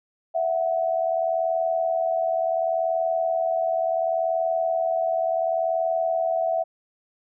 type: tone pair together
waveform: sine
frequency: 659.3 / 740 Hz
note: E5 / F#5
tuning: 0 / 0 cents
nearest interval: major second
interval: 200 cents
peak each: -22 / -26 dBFS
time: 0.34-6.64 s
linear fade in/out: 20 ms
effects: none